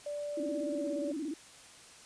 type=tone with pitch glide; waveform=sine; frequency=585 to 575.3 Hz; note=D5 to D5; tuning=-7 to -36 cents; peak=-35 dBFS; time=0.06-1.12 s; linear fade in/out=5 ms; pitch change=-29 cents; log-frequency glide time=0.69-0.86 s
type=tone with vibrato; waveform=sine; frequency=300.7 Hz; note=D4; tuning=41 cents sharp; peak=-34 dBFS; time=0.37-1.34 s; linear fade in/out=5 ms; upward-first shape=square; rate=17 Hz; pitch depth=130 cents each way
effects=white hiss -54 dBFS RMS until 2.05 s + resampled to 22050 Hz